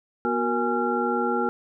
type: tone cluster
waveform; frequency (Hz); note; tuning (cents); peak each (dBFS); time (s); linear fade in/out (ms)
sine; 242.4 / 367.3 / 468.6 / 828 / 1373; B3 / F#4 / A#4 / G#5 / F6; -32 / -13 / +9 / -5 / -30; -28; 0.25-1.49; 0
effects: none